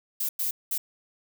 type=noise bursts at uneven times; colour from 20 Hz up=violet; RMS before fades=-28 dBFS; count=3; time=0.2-0.29 / 0.39-0.51 / 0.71-0.78 s; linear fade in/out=5 ms; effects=none